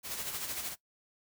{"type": "noise with tremolo", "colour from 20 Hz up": "white", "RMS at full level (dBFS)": -36, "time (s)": [0.03, 0.76], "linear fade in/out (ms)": 50, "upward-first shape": "sine", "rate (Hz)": 13, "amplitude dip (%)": 50, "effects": ["noise-tail reverb RT60 0.1 s tail -19 dB re dry"]}